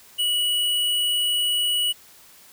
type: tone with tanh clipping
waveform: sine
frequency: 2931 Hz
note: F#7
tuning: 17 cents flat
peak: -21 dBFS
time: 0.18-1.93 s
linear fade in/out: 20 ms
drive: 17 dB
effects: white hiss -50 dBFS RMS until 2.52 s